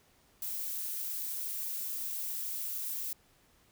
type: noise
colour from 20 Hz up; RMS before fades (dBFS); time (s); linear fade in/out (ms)
violet; -37; 0.42-3.13; 2
effects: pink hiss -66 dBFS RMS until 3.71 s